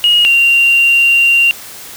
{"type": "tone pair in turn", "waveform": "sine", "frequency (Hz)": [2879, 2769], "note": ["F#7", "F7"], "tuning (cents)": [-48, -15], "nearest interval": "minor second", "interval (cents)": 67, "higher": "first", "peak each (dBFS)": -5, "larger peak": "neither", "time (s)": [[0.04, 0.25], [0.25, 1.51]], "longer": "second", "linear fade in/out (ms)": 0, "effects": ["tanh soft clip ceiling -2 dBFS", "white hiss -31 dBFS RMS until 1.96 s"]}